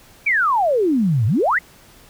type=exponential two-way sweep; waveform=sine; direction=down then up; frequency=2408 to 100 to 2157 Hz; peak=-14 dBFS; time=0.26-1.59 s; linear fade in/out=10 ms; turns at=1.26 s; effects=pink hiss -48 dBFS RMS until 2.09 s